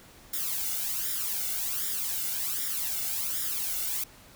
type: noise with flanger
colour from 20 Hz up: blue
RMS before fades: -31 dBFS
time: 0.33-4.04 s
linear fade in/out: 5 ms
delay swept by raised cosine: 0.56 to 1.43 ms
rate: 1.3 Hz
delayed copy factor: +1
effects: pink hiss -53 dBFS RMS until 4.35 s